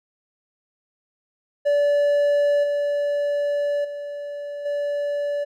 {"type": "tone with level steps", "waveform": "triangle", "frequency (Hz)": 578, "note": "D5", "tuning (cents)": -28, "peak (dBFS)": [-14, -18, -27, -20], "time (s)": [1.65, 5.45], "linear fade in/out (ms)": 20, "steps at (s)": [2.63, 3.84, 4.65], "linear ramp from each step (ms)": 10, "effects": []}